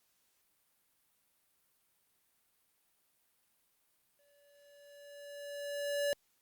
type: tone with exponential growth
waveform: square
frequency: 574 Hz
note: D5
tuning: 40 cents flat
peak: -30 dBFS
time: 4.19-6.13 s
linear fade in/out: 0 ms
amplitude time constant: 420 ms
effects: white hiss -75 dBFS RMS until 6.41 s + Opus 48 kbps